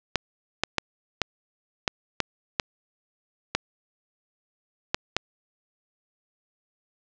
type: clicks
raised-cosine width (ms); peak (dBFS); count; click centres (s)
0.2; -4; 10; 0.157 / 0.636 / 0.783 / 1.217 / 1.878 / 2.203 / 2.598 / 3.55 / 4.945 / 5.166
effects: low-pass 6000 Hz 12 dB/octave